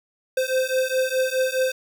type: beating tone pair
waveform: square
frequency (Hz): 516 / 520.8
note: C5 / C5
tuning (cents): -24 / -8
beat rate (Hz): 4.8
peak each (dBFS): -24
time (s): 0.37-1.72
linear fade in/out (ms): 5
effects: none